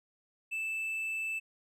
triangle tone, 2638 Hz, E7, 1 cent sharp, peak -31 dBFS, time 0.51-1.4 s, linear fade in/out 20 ms, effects none

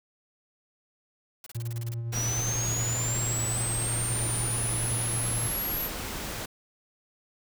white noise bursts, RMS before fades -44 dBFS, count 10, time 1.44-1.941 s, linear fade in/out 2 ms, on 24 ms, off 29 ms
triangle tone with tremolo, 116.54 Hz, A#2, in tune, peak -27 dBFS, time 1.55-5.48 s, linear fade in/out 5 ms, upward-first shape sine, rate 9.8 Hz, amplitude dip 30%
pink noise, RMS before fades -35 dBFS, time 2.12-6.46 s, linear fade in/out 10 ms
sine linear sweep, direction up, 5710 to 11870 Hz, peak -29 dBFS, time 2.12-5.9 s, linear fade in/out 50 ms
effects none

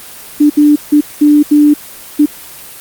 sine tone bursts at uneven times, 295.6 Hz, D4, 11 cents sharp, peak -3 dBFS, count 6, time 0.4-0.5 / 0.57-0.76 / 0.92-1.01 / 1.21-1.43 / 1.51-1.74 / 2.19-2.26 s, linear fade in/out 10 ms, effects white hiss -31 dBFS RMS until 2.8 s + Opus 24 kbps

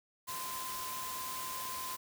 sine tone in noise, 1032 Hz, C6, 24 cents flat, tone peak -41 dBFS, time 0.27-1.97 s, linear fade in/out 20 ms, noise white, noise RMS -42 dBFS, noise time 0.27-1.97 s, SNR -2 dB, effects none

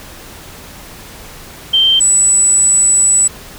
sine tone pair in turn, 3136 / 7902 Hz, G7 / B8, 0 / 0 cents, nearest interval octave + major third, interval 1600 cents, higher second, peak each -7 dBFS, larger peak neither, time 1.73-2 / 2-3.28 s, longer second, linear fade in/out 10 ms, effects pink hiss -34 dBFS RMS until 3.58 s

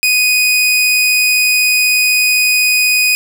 sawtooth tone, 2489 Hz, D#7, in tune, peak -6 dBFS, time 0.03-3.15 s, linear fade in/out 0 ms, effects none

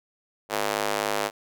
square tone with high-pass filter, 51.91 Hz, G#1, in tune, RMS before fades -27 dBFS, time 0.49-1.31 s, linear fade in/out 50 ms, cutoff 560 Hz, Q 1.1, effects none

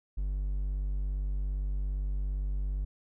triangle tone, 48.75 Hz, G1, 9 cents flat, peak -27 dBFS, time 0.17-2.85 s, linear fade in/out 10 ms, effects none

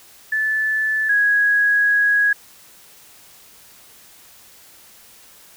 sine tone pair in turn, 1744 / 1660 Hz, A6 / G#6, -16 / -1 cents, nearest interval minor second, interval 85 cents, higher first, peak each -17 / -13 dBFS, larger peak second, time 0.32-1.09 / 1.09-2.33 s, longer second, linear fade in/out 5 ms, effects white hiss -47 dBFS RMS until 5.56 s

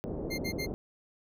white low-pass noise, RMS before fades -36 dBFS, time 0.04-0.74 s, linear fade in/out 0 ms, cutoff 500 Hz, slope 24 dB/octave
25% pulse tone bursts, 2108 Hz, C7, 12 cents sharp, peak -31 dBFS, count 3, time 0.3-0.666 s, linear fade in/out 20 ms, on 84 ms, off 57 ms
effects none

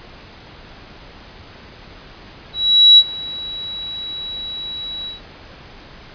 sine tone with ADSR envelope, 3900 Hz, B7, 23 cents flat, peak -3 dBFS, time 2.53-5.21 s, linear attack 450 ms, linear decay 49 ms, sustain -22 dB, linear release 140 ms, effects pink hiss -40 dBFS RMS until 6.14 s + resampled to 11025 Hz

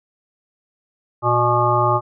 harmonic tone with a mistuned harmonic, 121.2 Hz, B2, 32 cents flat, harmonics 1 / 3 / 5 / 7 / 9 / 10, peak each -21 / -23 / -22 / -20 / -21 / -20 dBFS, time 1.22-2.01 s, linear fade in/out 50 ms, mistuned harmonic 1, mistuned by -37 cents, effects none

